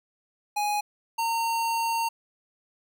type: tone pair in turn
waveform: square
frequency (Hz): 830.6 / 916.5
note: G#5 / A#5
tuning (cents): 0 / -30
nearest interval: major second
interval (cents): 170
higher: second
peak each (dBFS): -25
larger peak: neither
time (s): 0.56-0.81 / 1.18-2.09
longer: second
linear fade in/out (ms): 10
effects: none